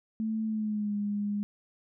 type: tone with pitch glide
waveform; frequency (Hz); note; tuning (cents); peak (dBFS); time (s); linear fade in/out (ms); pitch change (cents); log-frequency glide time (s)
sine; 220 to 205.3; A3 to G#3; 0 to -20; -28; 0.2-1.43; 0; -120; 0.45-0.95
effects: none